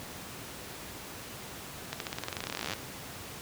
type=accelerating click train; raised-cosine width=0.2 ms; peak=-16 dBFS; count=28; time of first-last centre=1.93-2.735 s; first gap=72 ms; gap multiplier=0.92; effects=pink hiss -43 dBFS RMS until 3.41 s + high-pass 80 Hz 12 dB/octave